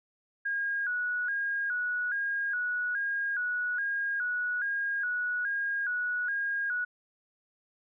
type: tone with vibrato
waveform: sine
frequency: 1544 Hz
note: G6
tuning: 27 cents flat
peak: -28 dBFS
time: 0.45-6.85 s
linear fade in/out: 10 ms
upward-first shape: square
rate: 1.2 Hz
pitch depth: 90 cents each way
effects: none